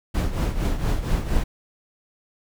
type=noise with tremolo; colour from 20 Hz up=brown; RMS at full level=-19 dBFS; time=0.14-1.44 s; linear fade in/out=10 ms; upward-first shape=triangle; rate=4.3 Hz; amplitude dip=75%; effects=none